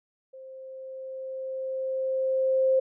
sine tone with level ramp, 526 Hz, C5, 9 cents sharp, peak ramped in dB -42 to -18 dBFS, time 0.33-2.8 s, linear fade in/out 10 ms, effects none

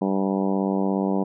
harmonic tone, 97 Hz, G2, 18 cents flat, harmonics 2 / 3 / 4 / 5 / 6 / 7 / 8 / 9 / 10, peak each -23 / -27 / -29 / -31 / -33 / -34 / -35 / -36 / -37 dBFS, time 0.01-1.24 s, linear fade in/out 10 ms, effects none

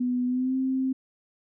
sine tone with pitch glide, 248.2 to 262.5 Hz, B3 to C4, +9 to +6 cents, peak -23 dBFS, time 0-0.93 s, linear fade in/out 10 ms, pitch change +97 cents, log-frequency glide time 0.26-0.56 s, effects none

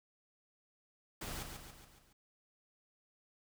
pink noise with echo, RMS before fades -43 dBFS, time 1.21-1.43 s, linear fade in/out 5 ms, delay 140 ms, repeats 5, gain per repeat -5 dB, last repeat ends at 2.13 s, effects none

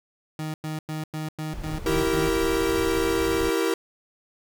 30% pulse tone bursts, 155.56 Hz, D#3, in tune, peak -26 dBFS, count 8, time 0.39-2.283 s, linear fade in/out 2 ms, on 150 ms, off 99 ms
brown noise, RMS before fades -33 dBFS, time 1.53-3.5 s, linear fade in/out 5 ms
45% pulse chord, E diminished, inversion none, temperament equal with one note detuned, 329.6 / 387.3 / 466.2 Hz, E4 / G4 / Bb4, 0 / -21 / 0 cents, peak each -26 dBFS, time 1.86-3.74 s, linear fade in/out 2 ms
effects none

